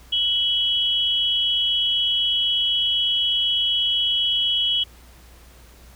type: tone pair together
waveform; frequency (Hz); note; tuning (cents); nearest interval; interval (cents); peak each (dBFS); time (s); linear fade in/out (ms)
sine; 2976 / 3296; F#7 / G#7; +9 / -14; major second; 177; -21; 0.12-4.84; 10
effects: added 60 Hz sine -47 dBFS peak until 5.95 s + pink hiss -51 dBFS RMS until 5.95 s